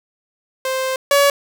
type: tone pair in turn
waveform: sawtooth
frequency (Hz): 523.3 / 565.7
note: C5 / C#5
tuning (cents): 0 / +35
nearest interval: minor second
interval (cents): 135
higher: second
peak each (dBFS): -15 / -7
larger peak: second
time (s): 0.65-0.96 / 1.11-1.3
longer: first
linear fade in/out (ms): 2
effects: none